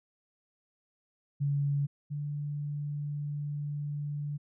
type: tone pair in turn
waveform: sine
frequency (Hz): 142.3 / 146.13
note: C#3 / D3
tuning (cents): +46 / -8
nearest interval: unison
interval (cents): 46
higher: second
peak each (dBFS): -26 / -32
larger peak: first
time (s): 1.4-1.87 / 2.1-4.38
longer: second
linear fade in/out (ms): 20
effects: none